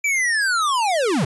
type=linear sweep; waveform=square; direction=down; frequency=2344 to 111.8 Hz; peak=-18 dBFS; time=0.04-1.25 s; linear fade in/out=5 ms; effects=resampled to 24000 Hz